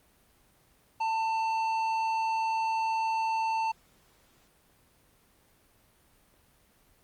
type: tone with tanh clipping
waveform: sine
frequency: 893 Hz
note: A5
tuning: 25 cents sharp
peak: -28 dBFS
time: 1-3.72 s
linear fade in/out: 10 ms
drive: 10 dB
effects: pink hiss -64 dBFS RMS until 7.03 s + Opus 32 kbps